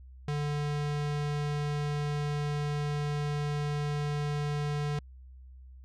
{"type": "tone", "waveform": "square", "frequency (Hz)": 146.83, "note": "D3", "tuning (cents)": 0, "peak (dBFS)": -30, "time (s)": [0.28, 4.99], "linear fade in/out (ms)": 2, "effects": ["added 64 Hz sine -47 dBFS peak until 5.84 s", "low-pass 6000 Hz 12 dB/octave"]}